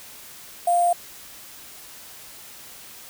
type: tone with sample-and-hold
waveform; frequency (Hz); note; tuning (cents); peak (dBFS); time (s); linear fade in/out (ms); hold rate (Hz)
sine; 698.5; F5; 0; -16; 0.67-0.93; 5; 8820
effects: white hiss -43 dBFS RMS until 3.09 s